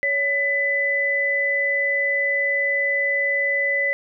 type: tone pair together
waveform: sine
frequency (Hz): 561.2 / 2000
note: C#5 / B6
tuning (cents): +21 / +21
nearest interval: octave + minor seventh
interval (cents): 2200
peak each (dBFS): -26 / -19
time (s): 0.03-3.93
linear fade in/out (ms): 0
effects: none